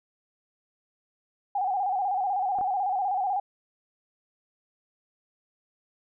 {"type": "tone with vibrato", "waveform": "sine", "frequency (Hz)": 774, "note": "G5", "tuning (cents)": -22, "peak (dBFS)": -24, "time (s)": [1.55, 3.4], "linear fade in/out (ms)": 5, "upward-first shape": "square", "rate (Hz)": 16, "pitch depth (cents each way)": 76}
{"type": "clicks", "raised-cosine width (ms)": 1, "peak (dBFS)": -27, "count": 2, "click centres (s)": [2.587, 2.611]}
{"effects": []}